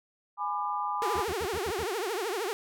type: chord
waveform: sine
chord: G# diminished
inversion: none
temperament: just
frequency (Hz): 830.6 / 996.7 / 1196.1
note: G#5 / B5 / D6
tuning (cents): 0 / +16 / +31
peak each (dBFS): -33 / -33 / -33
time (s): 0.37-1.26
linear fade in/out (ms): 50
type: tone with vibrato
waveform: sawtooth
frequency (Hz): 409.6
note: G#4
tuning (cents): -24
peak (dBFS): -26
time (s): 1.02-2.53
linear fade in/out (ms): 0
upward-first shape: triangle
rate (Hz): 13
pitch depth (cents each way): 300
type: tone bursts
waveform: sawtooth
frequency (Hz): 80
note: D#2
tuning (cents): +49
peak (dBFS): -33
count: 6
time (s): 1.15-1.843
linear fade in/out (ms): 10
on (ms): 58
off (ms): 69
effects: none